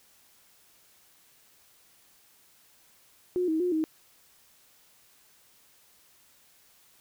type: tone with pitch steps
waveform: sine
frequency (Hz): 360.6 / 317.8 / 358.3 / 315.3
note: F#4 / D#4 / F4 / D#4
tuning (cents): -45 / +37 / +44 / +23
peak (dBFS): -24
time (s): 3.36-3.84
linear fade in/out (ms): 0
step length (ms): 120
effects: white hiss -61 dBFS RMS until 7 s